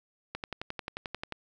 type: click train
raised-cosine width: 0.3 ms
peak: -19 dBFS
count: 12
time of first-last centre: 0.35-1.323 s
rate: 11.3 Hz
effects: none